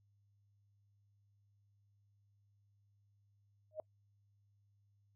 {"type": "tone with exponential growth", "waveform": "sine", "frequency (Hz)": 622.3, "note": "D#5", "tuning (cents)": 0, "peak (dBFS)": -35, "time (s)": [3.71, 3.8], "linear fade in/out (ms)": 1, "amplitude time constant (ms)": 18, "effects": ["noise-tail reverb RT60 0.1 s tail -26 dB re dry", "added 101 Hz sine -70 dBFS peak until 5.15 s"]}